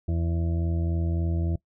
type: harmonic tone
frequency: 83.5 Hz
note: E2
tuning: 23 cents sharp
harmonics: 1 / 2 / 3 / 4 / 6 / 7 / 8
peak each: -24 / -31 / -45 / -35 / -49 / -46 / -44 dBFS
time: 0.08-1.56 s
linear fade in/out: 5 ms
effects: noise-tail reverb RT60 0.1 s tail -21 dB re dry